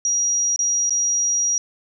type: tone with dropouts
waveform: sine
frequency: 5740 Hz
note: F8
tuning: 47 cents sharp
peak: -17 dBFS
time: 0.05-1.58 s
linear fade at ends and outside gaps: 1 ms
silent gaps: 0.561-0.591 / 0.895-0.906 s
effects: none